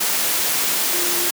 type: tone in noise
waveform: sine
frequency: 349.2 Hz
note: F4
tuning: in tune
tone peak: -28 dBFS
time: 0.93-1.29 s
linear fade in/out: 10 ms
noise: white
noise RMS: -20 dBFS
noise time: 0-1.31 s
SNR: -11 dB
effects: high-pass 200 Hz 12 dB/octave